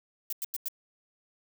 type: noise bursts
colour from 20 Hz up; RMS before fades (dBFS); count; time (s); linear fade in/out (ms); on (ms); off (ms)
violet; -33; 4; 0.3-0.684; 2; 27; 92
effects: none